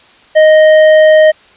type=tone with hard clipping; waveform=sine; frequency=622.3 Hz; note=D#5; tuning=in tune; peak=-4 dBFS; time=0.35-1.32 s; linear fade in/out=20 ms; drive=8 dB; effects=white hiss -43 dBFS RMS until 1.56 s + resampled to 8000 Hz